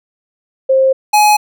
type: tone pair in turn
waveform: sine / square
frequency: 530 / 841.3 Hz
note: C5 / G#5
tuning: +22 / +22 cents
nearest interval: minor sixth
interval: 800 cents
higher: second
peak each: -7 dBFS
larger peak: neither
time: 0.69-0.93 / 1.13-1.37 s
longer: neither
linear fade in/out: 10 ms
effects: none